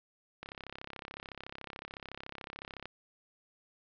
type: click train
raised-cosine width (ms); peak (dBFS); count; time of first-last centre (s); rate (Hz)
0.3; -26; 83; 0.43-2.856; 33.8
effects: low-pass 5000 Hz 12 dB/octave